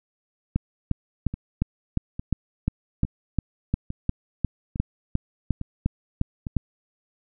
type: two click trains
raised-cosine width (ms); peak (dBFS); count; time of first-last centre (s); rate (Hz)
5; -18 / -9; 7 / 18; 1.34-6.468 / 0.56-6.567; 1.17 / 2.83
effects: none